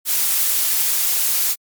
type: noise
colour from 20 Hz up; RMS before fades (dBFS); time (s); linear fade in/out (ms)
blue; -18; 0.05-1.56; 50
effects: MP3 96 kbps